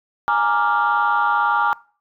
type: chord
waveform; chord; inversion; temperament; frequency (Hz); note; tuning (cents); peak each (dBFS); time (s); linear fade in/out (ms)
sine; Bb dominant seventh; third; equal; 830.6 / 932.3 / 1174.7 / 1396.9; Ab5 / Bb5 / D6 / F6; 0 / 0 / 0 / 0; -20; 0.28-1.73; 0
effects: noise-tail reverb RT60 0.4 s tail -22 dB re dry + tanh soft clip ceiling -9 dBFS